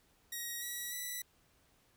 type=tone with pitch steps; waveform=5% pulse; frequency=1891 / 1928.5 / 1966.8 Hz; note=A#6 / B6 / B6; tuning=+24 / -42 / -8 cents; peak=-29 dBFS; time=0.32-1.22 s; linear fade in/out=5 ms; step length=300 ms; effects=pink hiss -70 dBFS RMS until 1.96 s